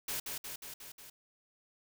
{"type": "noise with echo", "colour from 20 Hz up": "white", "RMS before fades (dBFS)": -37, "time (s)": [0.08, 0.2], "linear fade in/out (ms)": 5, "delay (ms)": 180, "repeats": 5, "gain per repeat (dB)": -3, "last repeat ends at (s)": 1.1, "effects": []}